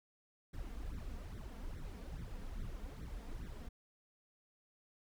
brown noise with flanger, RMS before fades -45 dBFS, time 0.53-3.69 s, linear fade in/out 10 ms, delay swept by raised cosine 0.51 to 4.41 ms, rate 2.4 Hz, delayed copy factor +0.8, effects none

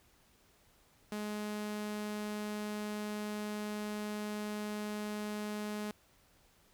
sawtooth tone, 210 Hz, G#3, 19 cents sharp, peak -33 dBFS, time 1.12-5.91 s, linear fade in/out 2 ms, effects pink hiss -67 dBFS RMS until 6.73 s

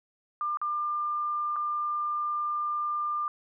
sine tone with dropouts, 1197 Hz, D6, 33 cents sharp, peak -27 dBFS, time 0.41-3.28 s, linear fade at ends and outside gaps 1 ms, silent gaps 0.572-0.615 / 1.56-1.564 s, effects none

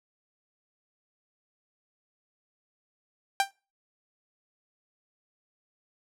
sawtooth tone with exponential decay, 788 Hz, G5, 9 cents sharp, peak -14 dBFS, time 3.4-3.51 s, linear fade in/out 1 ms, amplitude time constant 22 ms, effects noise-tail reverb RT60 0.3 s tail -23 dB re dry + low-pass 12000 Hz 12 dB/octave

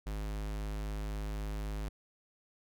square tone, 51.91 Hz, G#1, in tune, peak -36 dBFS, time 0.06-1.89 s, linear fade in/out 10 ms, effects none

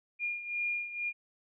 sine beating tone pair, 2417 / 2419.1 Hz, D7 / D#7, +49 / -49 cents, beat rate 2.1 Hz, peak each -33 / -38 dBFS, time 0.19-1.13 s, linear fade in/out 50 ms, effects none

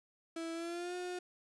35% pulse tone with pitch glide, 329.6 to 359.4 Hz, E4 to F4, 0 to +50 cents, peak -37 dBFS, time 0.36-1.19 s, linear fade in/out 5 ms, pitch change +150 cents, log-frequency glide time 0.53-0.95 s, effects resampled to 24000 Hz + 11-bit

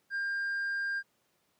sine tone with tanh clipping, 1600 Hz, G6, 35 cents sharp, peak -31 dBFS, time 0.1-1.03 s, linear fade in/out 50 ms, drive 2 dB, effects pink hiss -73 dBFS RMS until 1.59 s + high-pass 150 Hz 12 dB/octave

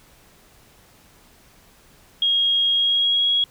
sine tone with pitch glide, 3270 to 3316 Hz, G#7 to G#7, -28 to -3 cents, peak -16 dBFS, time 2.22-3.44 s, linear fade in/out 2 ms, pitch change +25 cents, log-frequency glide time 2.73-3.28 s, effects pink hiss -53 dBFS RMS until 3.5 s

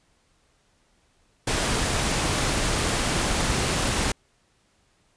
pink noise, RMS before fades -24 dBFS, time 1.47-4.12 s, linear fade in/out 5 ms, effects pink hiss -65 dBFS RMS until 5.16 s + resampled to 22050 Hz

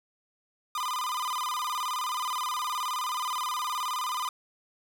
45% pulse tone with vibrato, 1108.7 Hz, C#6, in tune, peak -29 dBFS, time 0.75-4.29 s, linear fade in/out 2 ms, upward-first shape square, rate 19 Hz, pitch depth 160 cents each way, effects none

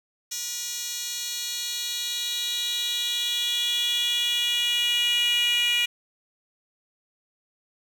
10% pulse tone with high-pass filter sweep, 481 Hz, B4, 46 cents flat, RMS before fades -26 dBFS, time 0.31-5.86 s, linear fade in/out 10 ms, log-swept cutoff 5000 to 2700 Hz, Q 6.2, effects none

